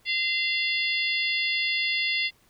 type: harmonic tone with a mistuned harmonic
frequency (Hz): 689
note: F5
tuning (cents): -24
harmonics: 3 / 4 / 5 / 6 / 7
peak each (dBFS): -27 / -29 / -31 / -33 / -34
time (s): 0.05-2.31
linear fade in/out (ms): 50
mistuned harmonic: 6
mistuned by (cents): +74
effects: pink hiss -62 dBFS RMS until 2.49 s

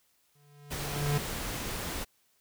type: tone with exponential growth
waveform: square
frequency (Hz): 145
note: D3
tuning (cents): -22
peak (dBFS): -25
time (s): 0.35-1.18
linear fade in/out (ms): 5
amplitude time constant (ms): 180
type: noise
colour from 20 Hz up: pink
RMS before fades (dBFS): -36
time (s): 0.7-2.05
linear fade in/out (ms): 20
effects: white hiss -70 dBFS RMS until 2.4 s

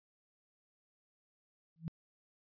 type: tone with exponential growth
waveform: sine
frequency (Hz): 163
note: E3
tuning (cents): -19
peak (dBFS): -32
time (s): 1.76-1.88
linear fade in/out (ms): 0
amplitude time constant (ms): 24
effects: resampled to 11025 Hz

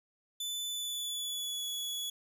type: tone with pitch glide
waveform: sawtooth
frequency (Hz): 3500 to 3387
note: A7 to G#7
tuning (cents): -10 to +33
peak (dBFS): -32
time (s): 0.4-2.1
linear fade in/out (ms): 5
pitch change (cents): -57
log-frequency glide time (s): 0.68-1.67
effects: none

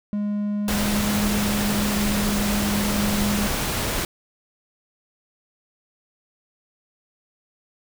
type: tone with pitch glide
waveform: triangle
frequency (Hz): 206.6 to 205.2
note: G#3 to G#3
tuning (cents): -9 to -21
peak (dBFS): -20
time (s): 0.13-3.47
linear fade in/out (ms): 0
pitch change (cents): -12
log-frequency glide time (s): 1.56-2.74
type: noise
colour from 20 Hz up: pink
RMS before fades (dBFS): -25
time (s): 0.68-4.05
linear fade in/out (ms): 2
effects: none

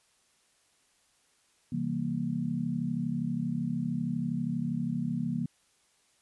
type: chord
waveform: sine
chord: C dominant seventh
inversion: none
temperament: just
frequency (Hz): 130.81 / 163.52 / 196.22 / 235.5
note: C3 / E3 / G3 / Bb3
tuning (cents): 0 / -14 / +2 / +18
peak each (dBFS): -38 / -33 / -37 / -32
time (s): 1.72-5.46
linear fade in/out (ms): 5
effects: white hiss -68 dBFS RMS until 6.21 s + resampled to 24000 Hz

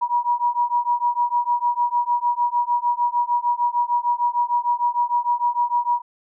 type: beating tone pair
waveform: sine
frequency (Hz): 959 / 965.6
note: A#5 / B5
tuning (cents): +49 / -39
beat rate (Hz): 6.6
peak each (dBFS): -21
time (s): 0.01-6.02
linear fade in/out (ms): 20
effects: none

